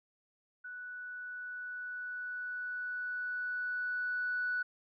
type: tone with level ramp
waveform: sine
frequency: 1480 Hz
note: F#6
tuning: in tune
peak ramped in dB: -42 to -30 dBFS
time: 0.64-4.63 s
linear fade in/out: 10 ms
effects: tanh soft clip ceiling -26 dBFS